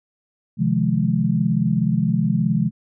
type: chord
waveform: sine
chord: F minor seventh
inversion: second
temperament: equal with one note detuned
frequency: 130.81 / 155.56 / 174.61 / 211.5 Hz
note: C3 / Eb3 / F3 / Ab3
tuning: 0 / 0 / 0 / +32 cents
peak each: -23 / -23 / -21 / -21 dBFS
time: 0.57-2.71 s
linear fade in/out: 50 ms
effects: none